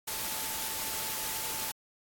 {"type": "tone in noise", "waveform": "sine", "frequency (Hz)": 880, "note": "A5", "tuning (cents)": 0, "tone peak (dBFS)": -46, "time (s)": [0.07, 1.72], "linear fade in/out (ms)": 10, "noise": "white", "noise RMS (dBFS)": -35, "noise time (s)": [0.07, 1.72], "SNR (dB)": -14, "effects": ["AAC 64 kbps"]}